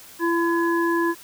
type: harmonic tone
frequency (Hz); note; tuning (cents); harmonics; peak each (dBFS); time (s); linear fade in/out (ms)
337.7; E4; +42; 1 / 3 / 5; -20 / -25 / -27; 0.19-1.15; 50
effects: white hiss -45 dBFS RMS until 1.23 s

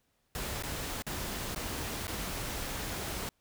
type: noise with dropouts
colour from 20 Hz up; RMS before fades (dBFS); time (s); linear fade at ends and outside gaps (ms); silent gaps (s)
pink; -37; 0.35-3.29; 1; 0.625-0.635 / 1.022-1.066 / 1.548-1.56 / 2.07-2.079
effects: pink hiss -75 dBFS RMS until 3.4 s

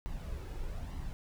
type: noise with flanger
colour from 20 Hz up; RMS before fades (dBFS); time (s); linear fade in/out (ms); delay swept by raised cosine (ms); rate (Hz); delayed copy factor
brown; -39; 0.06-1.13; 0; 1 to 2.4; 1.1; +0.5
effects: none

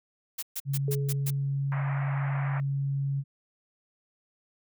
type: noise bursts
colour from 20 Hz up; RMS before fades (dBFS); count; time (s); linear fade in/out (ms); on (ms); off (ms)
blue; -33; 6; 0.38-1.306; 10; 46; 130
type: tone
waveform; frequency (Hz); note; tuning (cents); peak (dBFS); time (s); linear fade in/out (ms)
sine; 138.59; C#3; 0; -26; 0.65-3.24; 50
type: tone with exponential decay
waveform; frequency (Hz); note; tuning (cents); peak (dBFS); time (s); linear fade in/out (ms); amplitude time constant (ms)
sine; 423.4; G#4; +33; -29; 0.88-1.57; 2; 150
type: band-pass noise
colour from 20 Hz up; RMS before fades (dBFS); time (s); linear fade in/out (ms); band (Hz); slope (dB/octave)
pink; -39; 1.72-2.6; 0; 620 to 2200; 48
effects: none

